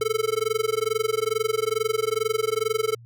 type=tone with amplitude modulation; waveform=square; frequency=440 Hz; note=A4; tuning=in tune; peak=-19 dBFS; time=0.01-2.95 s; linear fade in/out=5 ms; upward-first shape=sine; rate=22.3 Hz; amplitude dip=100%; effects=added 117 Hz sine -44 dBFS peak until 3.05 s